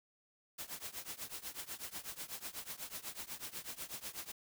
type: noise with tremolo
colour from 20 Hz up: white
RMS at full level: -42 dBFS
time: 0.58-4.32 s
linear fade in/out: 10 ms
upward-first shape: triangle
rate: 8.1 Hz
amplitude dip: 95%
effects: none